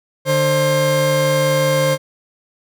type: tone pair together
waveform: 40% pulse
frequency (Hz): 148.73 / 530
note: D3 / C5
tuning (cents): +22 / +22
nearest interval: octave + minor seventh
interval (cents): 2200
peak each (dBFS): -18 / -14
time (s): 0.25-1.98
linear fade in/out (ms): 50
effects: none